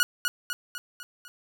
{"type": "tone with echo", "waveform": "sawtooth", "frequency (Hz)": 1452, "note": "F#6", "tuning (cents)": -33, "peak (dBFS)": -15, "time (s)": [0, 0.03], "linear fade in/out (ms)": 0, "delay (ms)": 250, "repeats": 5, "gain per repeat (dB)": -5, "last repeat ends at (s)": 1.28, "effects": []}